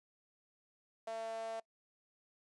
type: tone with high-pass filter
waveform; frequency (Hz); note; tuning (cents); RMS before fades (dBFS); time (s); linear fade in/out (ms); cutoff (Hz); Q
sawtooth; 224.9; A3; +38; -42; 1.07-1.6; 5; 630; 8.8
effects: noise-tail reverb RT60 0.1 s tail -23 dB re dry + resampled to 22050 Hz